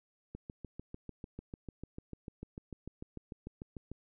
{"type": "click train", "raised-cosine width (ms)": 3, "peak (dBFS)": -30, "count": 25, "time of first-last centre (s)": [0.35, 3.916], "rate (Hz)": 6.73, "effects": []}